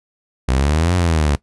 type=exponential two-way sweep; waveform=sawtooth; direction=up then down; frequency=61.74 to 91 to 70 Hz; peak=-10 dBFS; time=0.48-1.36 s; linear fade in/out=10 ms; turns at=0.95 s; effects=noise-tail reverb RT60 0.1 s tail -18 dB re dry + resampled to 24000 Hz